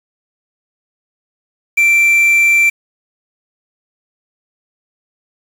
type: tone with quantisation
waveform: triangle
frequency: 2348 Hz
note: D7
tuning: 1 cent flat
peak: -6 dBFS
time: 1.77-2.7 s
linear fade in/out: 10 ms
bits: 5
effects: none